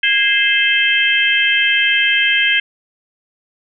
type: harmonic tone with a mistuned harmonic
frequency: 523.3 Hz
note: C5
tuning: in tune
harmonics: 3 / 4 / 5 / 6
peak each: -17 / -17 / -17 / -17 dBFS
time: 0.03-2.6 s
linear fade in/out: 5 ms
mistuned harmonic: 3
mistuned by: +73 cents
effects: none